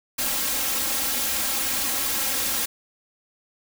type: noise with comb filter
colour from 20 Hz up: white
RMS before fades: -25 dBFS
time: 0.18-2.66 s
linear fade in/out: 10 ms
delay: 3.7 ms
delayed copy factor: +1
effects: none